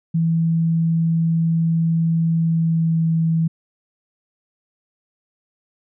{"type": "tone with pitch glide", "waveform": "sine", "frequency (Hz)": [164.5, 163.08], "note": ["E3", "E3"], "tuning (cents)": [-3, -18], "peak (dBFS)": -15, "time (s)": [0.14, 3.48], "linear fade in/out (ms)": 10, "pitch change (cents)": -15, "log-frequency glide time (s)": [2.35, 3.06], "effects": []}